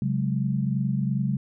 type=chord; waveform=sine; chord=C# suspended fourth; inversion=none; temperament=equal with one note detuned; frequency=135.66 / 185 / 207.7 Hz; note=C#3 / F#3 / G#3; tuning=-37 / 0 / 0 cents; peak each=-25 / -28 / -28 dBFS; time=0.02-1.37 s; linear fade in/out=2 ms; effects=none